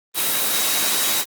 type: tone in noise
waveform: sine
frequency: 3836 Hz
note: A#7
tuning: 49 cents sharp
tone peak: -28 dBFS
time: 0.14-1.25 s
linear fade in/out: 50 ms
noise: white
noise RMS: -20 dBFS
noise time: 0.14-1.25 s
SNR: -11 dB
effects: high-pass 200 Hz 12 dB/octave + Opus 24 kbps